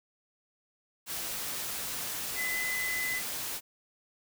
sine tone in noise, 2016 Hz, B6, 35 cents sharp, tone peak -31 dBFS, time 2.35-3.22 s, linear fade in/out 50 ms, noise white, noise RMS -36 dBFS, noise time 1.06-3.61 s, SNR +2 dB, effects none

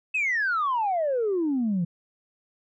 sine exponential sweep, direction down, 2637 to 164.81 Hz, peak -21 dBFS, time 0.14-1.85 s, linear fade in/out 10 ms, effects tanh soft clip ceiling -19 dBFS

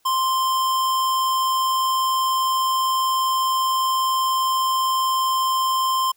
square tone, 1046.5 Hz, C6, in tune, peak -19 dBFS, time 0.05-6.12 s, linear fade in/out 10 ms, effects white hiss -64 dBFS RMS until 6.16 s

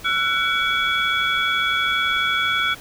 sine tone cluster, 1344 / 1482 / 2272 / 3372 Hz, E6 / F#6 / C#7 / G#7, +33 / +2 / +42 / +26 cents, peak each -23 dBFS, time 0.04-2.75 s, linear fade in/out 20 ms, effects tanh soft clip ceiling -9 dBFS + pink hiss -41 dBFS RMS until 2.8 s

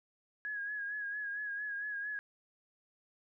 sine tone with vibrato, 1663 Hz, G#6, 2 cents sharp, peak -36 dBFS, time 0.45-2.19 s, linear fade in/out 0 ms, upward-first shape sine, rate 4.4 Hz, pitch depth 45 cents each way, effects none

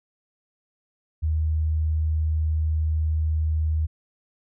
sine tone, 78.3 Hz, D#2, 11 cents sharp, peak -20 dBFS, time 1.22-3.87 s, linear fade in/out 20 ms, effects none

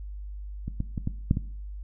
clicks, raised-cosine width 5 ms, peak -20 / -16 / -17 / -14 / -8 / -15 dBFS, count 6, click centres 0.68 / 0.804 / 0.978 / 1.074 / 1.311 / 1.371 s, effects noise-tail reverb RT60 0.5 s tail -17 dB re dry + added 50 Hz sine -35 dBFS peak until 1.83 s

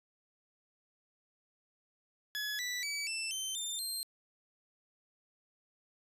20% pulse tone with pitch steps, 1696 / 1970.8 / 2290 / 2661 / 3093 / 3594 / 4176 Hz, G#6 / B6 / D7 / E7 / G7 / A7 / C8, +36 / -4 / -44 / +16 / -24 / +36 / -4 cents, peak -30 dBFS, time 2.35-4.03 s, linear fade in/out 0 ms, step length 240 ms, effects resampled to 32000 Hz + 11-bit

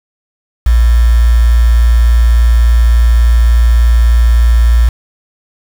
sine tone with quantisation, 58.27 Hz, A#1, in tune, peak -4 dBFS, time 0.66-4.89 s, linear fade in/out 5 ms, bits 4, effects none

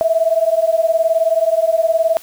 sine beating tone pair, 645 / 664 Hz, E5 / E5, -38 / +12 cents, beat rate 19 Hz, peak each -15 dBFS, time 0.01-2.17 s, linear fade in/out 0 ms, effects white hiss -41 dBFS RMS until 2.22 s

